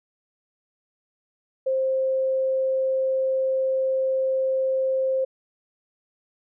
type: tone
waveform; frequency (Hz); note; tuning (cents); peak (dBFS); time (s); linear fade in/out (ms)
sine; 527; C5; +12; -20; 1.66-5.25; 10
effects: none